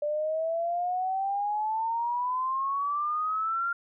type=exponential sweep; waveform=sine; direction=up; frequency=587.3 to 1400 Hz; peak=-26 dBFS; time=0.02-3.73 s; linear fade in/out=5 ms; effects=none